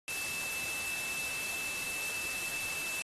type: tone in noise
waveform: sine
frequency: 2637 Hz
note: E7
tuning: in tune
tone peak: -37 dBFS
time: 0.08-3.02 s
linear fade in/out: 0 ms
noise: white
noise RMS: -39 dBFS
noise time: 0.08-3.02 s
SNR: -1 dB
effects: AAC 32 kbps